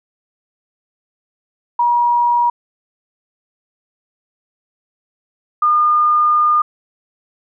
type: tone pair in turn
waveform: sine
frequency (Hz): 957 / 1214.1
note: A#5 / D#6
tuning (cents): +45 / -43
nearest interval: major third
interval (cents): 412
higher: second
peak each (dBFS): -11 / -10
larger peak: second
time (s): 1.79-2.5 / 5.62-6.62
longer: second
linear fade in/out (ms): 5
effects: none